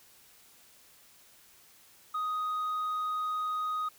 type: tone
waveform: sine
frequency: 1249 Hz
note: D#6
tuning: 6 cents sharp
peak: -27 dBFS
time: 2.14-3.89 s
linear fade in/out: 10 ms
effects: tanh soft clip ceiling -29 dBFS + white hiss -59 dBFS RMS until 3.98 s